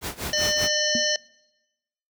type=noise with tremolo; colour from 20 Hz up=pink; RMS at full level=-28 dBFS; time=0.01-0.69 s; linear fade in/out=50 ms; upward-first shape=sine; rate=5.1 Hz; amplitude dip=90%
type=harmonic tone; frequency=603 Hz; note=D5; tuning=46 cents sharp; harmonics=1 / 3 / 5 / 7 / 9 / 10; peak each=-28 / -28 / -28 / -28 / -28 / -28 dBFS; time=0.33-1.16 s; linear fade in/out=2 ms
type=tone with exponential decay; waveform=sine; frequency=236.1 Hz; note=A#3; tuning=22 cents sharp; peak=-21 dBFS; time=0.95-1.05 s; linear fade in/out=0 ms; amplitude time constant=21 ms
effects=noise-tail reverb RT60 1.0 s tail -23 dB re dry + high-pass 60 Hz 12 dB/octave